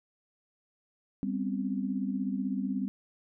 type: tone cluster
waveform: sine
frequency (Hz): 197.1 / 251.9 / 268.1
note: G3 / B3 / C4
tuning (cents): +10 / +34 / +42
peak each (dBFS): -32 / -34 / -35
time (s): 1.23-2.88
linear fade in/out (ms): 0
effects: none